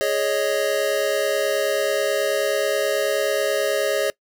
square chord, Ab suspended fourth, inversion none, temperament just, 415.3 / 553.7 / 623 Hz, Ab4 / Db5 / Eb5, 0 / -2 / +2 cents, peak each -26 / -23 / -25 dBFS, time 0.01-4.1 s, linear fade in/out 0 ms, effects noise-tail reverb RT60 0.1 s tail -22 dB re dry

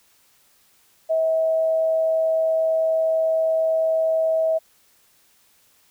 sine tone with amplitude modulation, 644 Hz, E5, 41 cents flat, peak -16 dBFS, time 1.09-4.59 s, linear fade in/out 20 ms, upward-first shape sine, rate 129 Hz, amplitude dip 25%, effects white hiss -59 dBFS RMS until 5.9 s

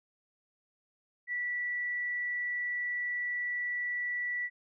sine tone, 1956 Hz, B6, 17 cents flat, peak -31 dBFS, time 1.27-4.5 s, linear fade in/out 50 ms, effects none

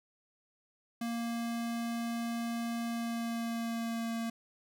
square tone with pitch glide, 233.1 to 229.1 Hz, A#3 to A#3, 0 to -30 cents, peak -34 dBFS, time 1.01-4.3 s, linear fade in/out 5 ms, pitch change -30 cents, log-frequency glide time 2.86-4.14 s, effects none

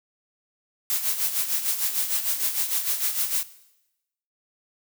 blue noise with tremolo, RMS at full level -23 dBFS, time 0.9-3.43 s, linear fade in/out 0 ms, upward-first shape sine, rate 6.6 Hz, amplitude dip 65%, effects noise-tail reverb RT60 0.9 s tail -17 dB re dry

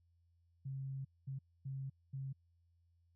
sine tone bursts at uneven times, 134.9 Hz, C#3, 47 cents flat, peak -40 dBFS, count 4, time 0.65-1.05 / 1.27-1.39 / 1.65-1.9 / 2.13-2.33 s, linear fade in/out 10 ms, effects added 85 Hz sine -70 dBFS peak until 3.15 s

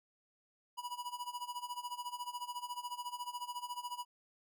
square tone with tremolo, 976 Hz, B5, 21 cents flat, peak -38 dBFS, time 0.77-4.05 s, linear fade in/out 20 ms, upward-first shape sine, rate 14 Hz, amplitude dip 85%, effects none

